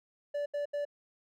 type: tone bursts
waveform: triangle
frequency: 580 Hz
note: D5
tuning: 22 cents flat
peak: -29 dBFS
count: 3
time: 0.34-0.852 s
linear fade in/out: 10 ms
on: 120 ms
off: 76 ms
effects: none